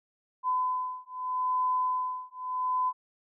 sine beating tone pair, 1011 / 1011.8 Hz, B5 / B5, +40 / +42 cents, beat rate 0.8 Hz, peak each -30 dBFS, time 0.43-2.93 s, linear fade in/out 50 ms, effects none

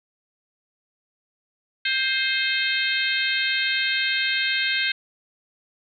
harmonic tone with a mistuned harmonic, 527 Hz, C5, 12 cents sharp, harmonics 3 / 4 / 5 / 6 / 7 / 8, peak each -26 / -27 / -28 / -29 / -29 / -30 dBFS, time 1.85-4.92 s, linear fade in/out 5 ms, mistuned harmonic 5, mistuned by -33 cents, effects none

